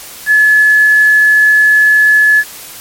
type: tone with quantisation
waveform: sine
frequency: 1713 Hz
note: A6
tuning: 47 cents flat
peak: -4 dBFS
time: 0.26-2.44 s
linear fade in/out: 50 ms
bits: 5
effects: white hiss -30 dBFS RMS until 2.8 s + MP3 64 kbps